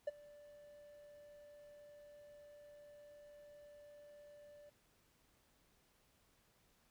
triangle tone with ADSR envelope, 586 Hz, D5, 4 cents flat, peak -31 dBFS, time 0.07-4.7 s, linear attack 8 ms, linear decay 23 ms, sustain -24 dB, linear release 12 ms, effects tanh soft clip ceiling -29 dBFS + pink hiss -74 dBFS RMS until 6.9 s

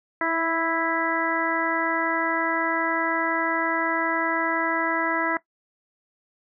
harmonic tone with a mistuned harmonic, 329.6 Hz, E4, in tune, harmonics 1 / 2 / 3 / 4 / 5 / 6, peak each -29 / -29 / -29 / -29 / -29 / -29 dBFS, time 0.21-5.37 s, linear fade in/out 2 ms, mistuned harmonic 1, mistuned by -17 cents, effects noise-tail reverb RT60 0.1 s tail -18 dB re dry

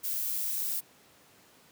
violet noise with amplitude modulation, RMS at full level -31 dBFS, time 0.03-0.81 s, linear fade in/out 20 ms, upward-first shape sine, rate 102 Hz, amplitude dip 25%, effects pink hiss -59 dBFS RMS until 1.71 s + high-pass 150 Hz 12 dB/octave

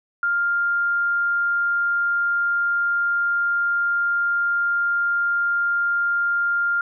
sine tone, 1400 Hz, F6, 4 cents sharp, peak -18 dBFS, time 0.23-6.81 s, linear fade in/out 2 ms, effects none

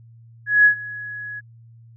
sine tone with ADSR envelope, 1679 Hz, G#6, 18 cents sharp, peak -8 dBFS, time 0.46-1.41 s, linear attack 190 ms, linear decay 97 ms, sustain -21 dB, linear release 25 ms, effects added 115 Hz sine -44 dBFS peak until 1.96 s

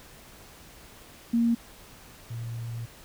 sine tone pair in turn, 233.1 / 116.34 Hz, A#3 / A#2, 0 / -3 cents, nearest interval octave, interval 1203 cents, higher first, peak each -20 / -32 dBFS, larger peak first, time 1.33-1.55 / 2.3-2.86 s, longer second, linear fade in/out 10 ms, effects pink hiss -50 dBFS RMS until 3.04 s

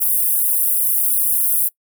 pink high-pass noise, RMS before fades -17 dBFS, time 0-1.69 s, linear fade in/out 20 ms, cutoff 10000 Hz, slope 48 dB/octave, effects noise-tail reverb RT60 0.1 s tail -22 dB re dry

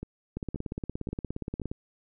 two click trains, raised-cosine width 3 ms, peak -23 / -20 dBFS, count 4 / 24, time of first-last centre 0.03-1.617 / 0.37-1.715 s, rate 1.89 / 17.1 Hz, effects none

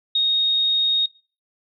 sine tone, 3729 Hz, A#7, in tune, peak -16 dBFS, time 0.15-1.06 s, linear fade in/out 5 ms, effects noise-tail reverb RT60 0.4 s tail -24 dB re dry

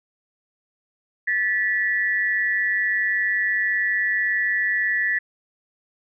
sine tone pair together, 1749 / 1947.4 Hz, A6 / B6, -11 / -25 cents, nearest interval major second, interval 186 cents, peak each -22 dBFS, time 1.27-5.19 s, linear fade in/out 10 ms, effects none

